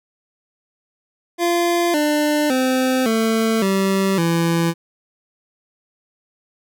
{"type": "tone with pitch steps", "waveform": "25% pulse", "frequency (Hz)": [344.9, 298.5, 258.4, 223.6, 193.57, 167.54], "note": ["F4", "D4", "C4", "A3", "G3", "E3"], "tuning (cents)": [-22, 28, -21, 28, -22, 28], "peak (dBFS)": -12, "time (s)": [1.38, 4.74], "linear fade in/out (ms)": 50, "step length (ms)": 560, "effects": []}